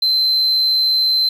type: tone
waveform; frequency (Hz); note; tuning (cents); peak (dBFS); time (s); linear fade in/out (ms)
sine; 4087; C8; -41; -11; 0.02-1.29; 5
effects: tanh soft clip ceiling -10 dBFS + 7-bit